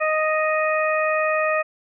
harmonic tone, 622.3 Hz, D#5, in tune, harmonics 1 / 2 / 3 / 4, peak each -21 / -24 / -26 / -27 dBFS, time 0-1.63 s, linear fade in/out 20 ms, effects none

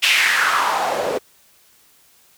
white noise with band-pass filter sweep, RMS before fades -18 dBFS, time 0.02-1.19 s, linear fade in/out 20 ms, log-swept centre 2900 to 430 Hz, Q 3.5, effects white hiss -54 dBFS RMS until 2.37 s

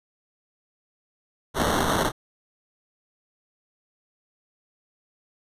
white noise with sample-and-hold, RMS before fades -23 dBFS, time 1.54-2.12 s, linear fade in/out 50 ms, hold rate 2450 Hz, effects resampled to 32000 Hz

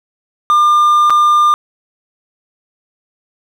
triangle tone with dropouts, 1200 Hz, D6, 37 cents sharp, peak -5 dBFS, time 0.5-1.54 s, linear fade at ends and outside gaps 0 ms, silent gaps 1.098-1.104 s, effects none

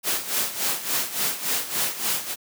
white noise with tremolo, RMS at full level -23 dBFS, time 0.03-2.36 s, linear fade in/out 50 ms, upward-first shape sine, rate 3.5 Hz, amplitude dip 75%, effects high-pass 150 Hz 12 dB/octave

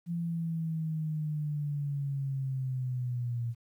sine linear sweep, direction down, 171.5 to 116.54 Hz, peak -30 dBFS, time 0.06-3.55 s, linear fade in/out 50 ms, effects 11-bit

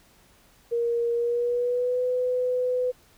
sine tone with pitch glide, 470.2 to 501 Hz, A#4 to B4, +15 to +25 cents, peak -22 dBFS, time 0.71-2.92 s, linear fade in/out 20 ms, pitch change +110 cents, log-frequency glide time 1.13-2.02 s, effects pink hiss -58 dBFS RMS until 3.17 s

